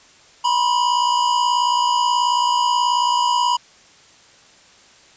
square tone pair together, 970 / 1028.5 Hz, B5 / C6, -31 / -30 cents, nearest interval minor second, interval 101 cents, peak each -17 / -23 dBFS, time 0.44-3.57 s, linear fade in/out 10 ms, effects white hiss -49 dBFS RMS until 5.16 s + resampled to 16000 Hz

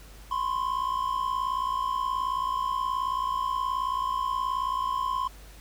triangle tone pair together, 1014.3 / 1073 Hz, B5 / C6, +46 / +43 cents, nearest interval minor second, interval 97 cents, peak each -27 dBFS, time 0.31-5.28 s, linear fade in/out 5 ms, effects added 50 Hz sine -46 dBFS peak until 5.6 s + pink hiss -52 dBFS RMS until 5.6 s

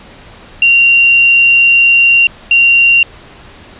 sine tone pair in turn, 2764 / 2764 Hz, F7 / F7, -19 / -19 cents, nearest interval unison, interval 0 cents, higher neither, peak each -4 dBFS, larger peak neither, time 0.62-2.27 / 2.51-3.03 s, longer first, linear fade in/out 2 ms, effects pink hiss -36 dBFS RMS until 3.79 s + resampled to 8000 Hz

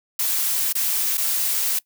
blue noise with dropouts, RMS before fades -22 dBFS, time 0.19-1.79 s, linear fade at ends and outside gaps 5 ms, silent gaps 0.727-0.751 / 1.173-1.178 s, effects noise-tail reverb RT60 0.1 s tail -22 dB re dry

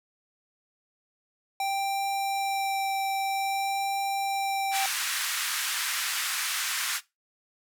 square tone with vibrato, 784 Hz, G5, in tune, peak -27 dBFS, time 1.6-4.86 s, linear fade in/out 2 ms, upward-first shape sine, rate 0.51 Hz, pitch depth 9 cents each way
pink band-pass noise, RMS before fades -30 dBFS, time 4.71-7.01 s, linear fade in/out 50 ms, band 1300 to 14000 Hz, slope 24 dB/octave
effects noise-tail reverb RT60 0.2 s tail -18 dB re dry

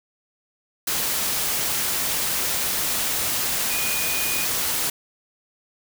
sine tone in noise, 2463 Hz, D#7, 18 cents flat, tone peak -29 dBFS, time 3.7-4.45 s, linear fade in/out 5 ms, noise white, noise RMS -24 dBFS, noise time 0.87-4.9 s, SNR -8 dB, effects none

